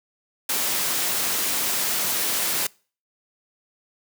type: noise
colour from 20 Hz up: white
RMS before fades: -24 dBFS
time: 0.49-2.67 s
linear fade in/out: 5 ms
effects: noise-tail reverb RT60 0.4 s tail -25 dB re dry + high-pass 150 Hz 12 dB/octave